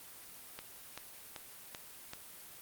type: click train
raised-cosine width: 0.2 ms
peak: -25 dBFS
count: 5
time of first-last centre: 0.59-2.134 s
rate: 2.59 Hz
effects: white hiss -52 dBFS RMS until 2.61 s + Opus 32 kbps